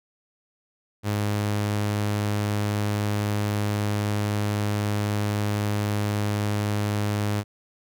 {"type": "tone", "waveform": "sawtooth", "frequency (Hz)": 103.83, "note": "G#2", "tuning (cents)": 0, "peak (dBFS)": -19, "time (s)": [1.03, 7.44], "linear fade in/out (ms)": 50, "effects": []}